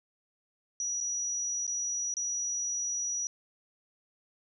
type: tone with dropouts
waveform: sine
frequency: 5830 Hz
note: F#8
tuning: 26 cents flat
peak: -30 dBFS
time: 0.8-3.27 s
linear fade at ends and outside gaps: 1 ms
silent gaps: 1.004-1.009 / 1.667-1.677 / 2.14-2.168 s
effects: none